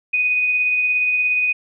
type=tone with tremolo; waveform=sine; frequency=2489 Hz; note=D#7; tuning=in tune; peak=-14 dBFS; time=0.13-1.53 s; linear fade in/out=10 ms; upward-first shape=triangle; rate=17 Hz; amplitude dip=30%; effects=none